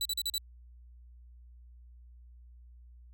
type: tone bursts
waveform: sawtooth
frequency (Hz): 3951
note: B7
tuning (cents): 0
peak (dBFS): -27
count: 5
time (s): 0.01-0.381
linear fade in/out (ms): 2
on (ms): 43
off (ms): 39
effects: added 60 Hz sine -51 dBFS peak until 3.13 s